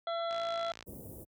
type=harmonic tone; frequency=673 Hz; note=E5; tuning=36 cents sharp; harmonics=1 / 2 / 3 / 5 / 6; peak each=-33 / -39 / -51 / -45 / -50 dBFS; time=0.07-0.72 s; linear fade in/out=2 ms
type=click train; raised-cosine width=0.2 ms; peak=-28 dBFS; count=30; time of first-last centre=0.31-0.826 s; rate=56.2 Hz
type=band-stop noise; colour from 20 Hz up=pink; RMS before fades=-46 dBFS; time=0.86-1.25 s; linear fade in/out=20 ms; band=570 to 11000 Hz; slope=24 dB/octave
effects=high-pass 60 Hz 12 dB/octave